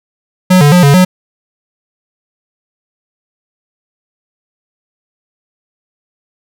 square tone with pitch steps, 183.8 / 145.5 / 178.8 / 141.5 / 183.3 Hz, F#3 / D3 / F3 / C#3 / F#3, -11 / -16 / +41 / +36 / -16 cents, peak -4 dBFS, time 0.5-1.05 s, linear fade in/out 10 ms, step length 110 ms, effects none

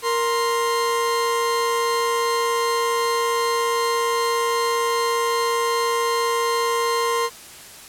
40% pulse tone pair together, 466.2 / 1049.6 Hz, A#4 / C6, 0 / +5 cents, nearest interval octave + major second, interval 1405 cents, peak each -21 dBFS, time 0.02-7.3 s, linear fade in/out 50 ms, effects white hiss -41 dBFS RMS until 7.88 s + low-pass 12000 Hz 12 dB/octave

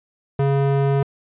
square tone with band-pass filter, 138.59 Hz, C#3, in tune, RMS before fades -18 dBFS, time 0.39-1.03 s, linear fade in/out 5 ms, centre 370 Hz, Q 0.66, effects resampled to 8000 Hz

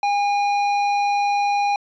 sine tone with hard clipping, 813 Hz, G#5, 37 cents flat, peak -19 dBFS, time 0.03-1.76 s, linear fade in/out 2 ms, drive 10 dB, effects resampled to 16000 Hz

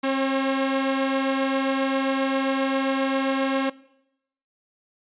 sawtooth tone pair together, 267.7 / 542.9 Hz, C4 / C#5, +40 / -36 cents, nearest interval octave, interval 1224 cents, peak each -19 / -22 dBFS, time 0.03-3.7 s, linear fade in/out 10 ms, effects noise-tail reverb RT60 0.8 s tail -20 dB re dry + resampled to 8000 Hz

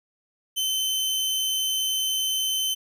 sawtooth tone, 3069 Hz, G7, 37 cents flat, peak -20 dBFS, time 0.56-2.75 s, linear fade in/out 20 ms, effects none

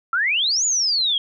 sine exponential two-way sweep, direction up then down, 1318.5 to 7040 to 3201 Hz, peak -17 dBFS, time 0.13-1.18 s, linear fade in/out 2 ms, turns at 0.65 s, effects none

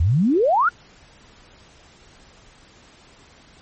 sine exponential sweep, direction up, 73.7 to 1480 Hz, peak -14 dBFS, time 0-0.69 s, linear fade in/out 5 ms, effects pink hiss -50 dBFS RMS until 3.61 s + MP3 32 kbps

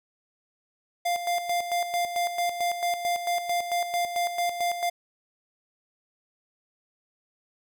square tone with tremolo, 698.5 Hz, F5, in tune, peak -24 dBFS, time 1.05-4.9 s, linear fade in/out 10 ms, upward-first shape square, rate 4.5 Hz, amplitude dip 60%, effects none

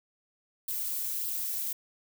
violet noise with flanger, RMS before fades -33 dBFS, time 0.68-1.73 s, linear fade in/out 5 ms, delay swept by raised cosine 0.22 to 2.72 ms, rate 1.7 Hz, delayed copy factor +0.55, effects none

